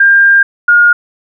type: tone pair in turn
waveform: sine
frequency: 1600 / 1426.6 Hz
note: G6 / F6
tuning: +35 / +36 cents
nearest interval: major second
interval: 199 cents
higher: first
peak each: -3 dBFS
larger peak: neither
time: 0-0.43 / 0.68-0.93 s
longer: first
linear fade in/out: 5 ms
effects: none